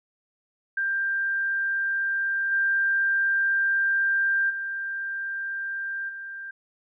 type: tone with level steps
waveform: sine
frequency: 1586 Hz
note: G6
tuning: 20 cents sharp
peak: -23 / -20 / -28 / -34 dBFS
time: 0.77-6.51 s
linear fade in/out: 5 ms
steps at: 2.51 / 4.49 / 6.08 s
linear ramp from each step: 20 ms
effects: none